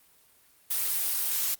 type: noise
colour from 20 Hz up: blue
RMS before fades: -28 dBFS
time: 0.7-1.55 s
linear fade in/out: 10 ms
effects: white hiss -61 dBFS RMS until 1.59 s + Opus 32 kbps